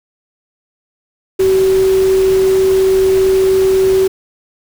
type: tone in noise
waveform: sine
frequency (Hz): 380.7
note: F#4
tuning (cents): +49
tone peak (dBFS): -8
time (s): 1.39-4.08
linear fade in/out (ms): 10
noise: pink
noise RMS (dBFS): -26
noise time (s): 1.39-4.08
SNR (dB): +15
effects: none